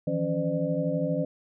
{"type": "tone cluster", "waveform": "sine", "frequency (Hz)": [158.1, 170.5, 277.1, 511, 601], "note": ["D#3", "F3", "C#4", "C5", "D5"], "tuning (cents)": [28, -41, -1, -41, 40], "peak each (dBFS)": -31, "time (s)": [0.07, 1.25], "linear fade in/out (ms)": 5, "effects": []}